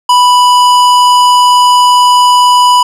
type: tone with hard clipping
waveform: sine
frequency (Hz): 987.8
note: B5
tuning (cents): 0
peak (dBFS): -5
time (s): 0.09-2.83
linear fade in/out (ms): 5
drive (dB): 15
effects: none